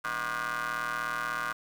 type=ring-modulated tone; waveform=25% pulse; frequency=116.54 Hz; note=A#2; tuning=in tune; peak=-24 dBFS; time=0.04-1.53 s; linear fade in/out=10 ms; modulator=1320 Hz; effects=9-bit